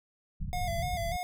pink low-pass noise, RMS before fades -35 dBFS, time 0.4-1.17 s, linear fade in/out 10 ms, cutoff 180 Hz, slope 48 dB/octave
square tone with vibrato, 698.5 Hz, F5, in tune, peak -33 dBFS, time 0.53-1.23 s, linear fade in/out 0 ms, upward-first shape square, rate 3.4 Hz, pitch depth 52 cents each way
effects none

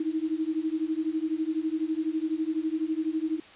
sine beating tone pair, 311.1 / 323.1 Hz, D#4 / E4, 0 / -35 cents, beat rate 12 Hz, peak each -29 dBFS, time 0-3.4 s, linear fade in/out 5 ms, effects white hiss -50 dBFS RMS until 3.55 s + resampled to 8000 Hz

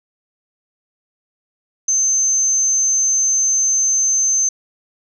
sine tone, 6240 Hz, G8, 9 cents flat, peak -13 dBFS, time 1.88-4.49 s, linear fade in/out 5 ms, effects none

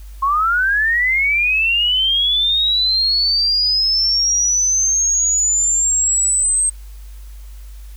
sine linear sweep, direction up, 1062 to 8372 Hz, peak -13 dBFS, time 0.22-6.7 s, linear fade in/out 10 ms, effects added 50 Hz sine -32 dBFS peak until 7.96 s + white hiss -50 dBFS RMS until 7.96 s

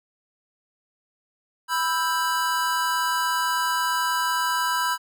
square chord, E minor, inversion second, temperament just, 988.9 / 1318.5 / 1582.2 Hz, B5 / E6 / G6, +2 / 0 / +16 cents, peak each -25 / -29 / -28 dBFS, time 1.68-4.98 s, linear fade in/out 50 ms, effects none

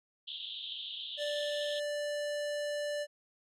pink band-pass noise, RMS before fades -42 dBFS, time 0.27-1.8 s, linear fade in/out 10 ms, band 3000 to 3800 Hz, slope 96 dB/octave
square tone, 587.3 Hz, D5, in tune, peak -34 dBFS, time 1.17-3.07 s, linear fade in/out 50 ms
effects low-pass 9000 Hz 12 dB/octave

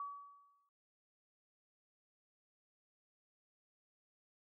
sine tone with exponential decay, 1138 Hz, C#6, 45 cents sharp, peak -39 dBFS, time 0-0.69 s, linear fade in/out 2 ms, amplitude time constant 150 ms, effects none

